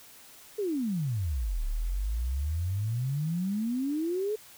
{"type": "exponential two-way sweep", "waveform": "sine", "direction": "down then up", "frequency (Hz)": [440, 34.63, 440], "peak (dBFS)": -27, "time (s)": [0.58, 4.36], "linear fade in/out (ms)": 10, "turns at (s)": 1.64, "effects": ["white hiss -52 dBFS RMS until 4.57 s"]}